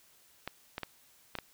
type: clicks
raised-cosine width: 0.3 ms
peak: -20 dBFS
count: 5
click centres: 0.476 / 0.781 / 0.833 / 1.353 / 1.387 s
effects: white hiss -63 dBFS RMS until 1.53 s